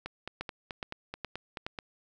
two click trains, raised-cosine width 0.3 ms, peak -21 / -19 dBFS, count 9 / 4, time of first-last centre 0.06-1.788 / 0.41-1.665 s, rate 4.63 / 2.39 Hz, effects none

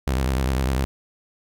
sawtooth tone with vibrato, 65.41 Hz, C2, in tune, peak -16 dBFS, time 0.07-0.85 s, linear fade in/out 0 ms, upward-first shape sine, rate 10 Hz, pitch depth 110 cents each way, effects none

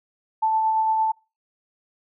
sine tone with tremolo, 880 Hz, A5, in tune, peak -17 dBFS, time 0.42-1.12 s, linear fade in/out 10 ms, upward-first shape sine, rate 8.8 Hz, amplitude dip 25%, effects noise-tail reverb RT60 0.3 s tail -26 dB re dry

